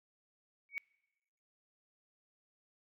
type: tone with exponential growth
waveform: sine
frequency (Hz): 2243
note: C#7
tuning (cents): +20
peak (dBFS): -31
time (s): 0.69-0.78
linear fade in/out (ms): 0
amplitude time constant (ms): 19
effects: noise-tail reverb RT60 1.0 s tail -25 dB re dry